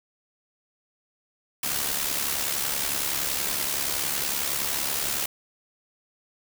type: noise with amplitude modulation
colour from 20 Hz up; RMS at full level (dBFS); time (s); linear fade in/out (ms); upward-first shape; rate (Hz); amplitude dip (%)
white; -25; 1.63-5.26; 5; sine; 70.7; 55
effects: none